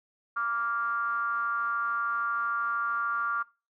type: ring-modulated tone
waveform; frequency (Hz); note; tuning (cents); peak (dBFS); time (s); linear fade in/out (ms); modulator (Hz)
triangle; 116.54; A#2; 0; -22; 0.36-3.43; 10; 1280
effects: noise-tail reverb RT60 0.3 s tail -21 dB re dry